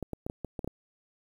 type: clicks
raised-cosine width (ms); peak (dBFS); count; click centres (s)
2; -21; 8; 0.027 / 0.133 / 0.265 / 0.299 / 0.447 / 0.592 / 0.645 / 0.676
effects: 9-bit